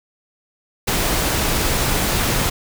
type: noise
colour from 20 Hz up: pink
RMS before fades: -19 dBFS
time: 0.87-2.5 s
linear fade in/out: 10 ms
effects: none